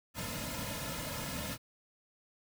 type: noise with comb filter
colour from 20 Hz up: pink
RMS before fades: -39 dBFS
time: 0.14-1.58 s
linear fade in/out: 50 ms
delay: 2.6 ms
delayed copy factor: -0.95
effects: none